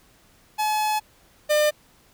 45% pulse tone pair in turn, 854 / 601.3 Hz, G#5 / D5, +48 / +41 cents, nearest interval tritone, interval 607 cents, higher first, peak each -21 / -17 dBFS, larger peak second, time 0.58-1 / 1.49-1.71 s, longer first, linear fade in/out 20 ms, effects pink hiss -57 dBFS RMS until 2.13 s

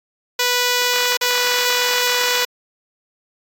5% pulse tone with dropouts, 492 Hz, B4, 7 cents flat, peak -4 dBFS, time 0.39-2.45 s, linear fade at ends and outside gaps 5 ms, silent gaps 1.171-1.212 s, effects AAC 64 kbps

